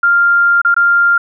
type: tone with dropouts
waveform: sine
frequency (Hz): 1396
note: F6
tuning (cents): -1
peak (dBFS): -7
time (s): 0.03-1.18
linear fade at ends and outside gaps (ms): 5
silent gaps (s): 0.617-0.648 / 0.744-0.764
effects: none